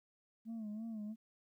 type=tone with vibrato; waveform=sine; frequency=218.6 Hz; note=A3; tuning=11 cents flat; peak=-38 dBFS; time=0.45-1.16 s; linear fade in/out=50 ms; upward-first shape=sine; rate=3 Hz; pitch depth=83 cents each way; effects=tanh soft clip ceiling -40 dBFS + 13-bit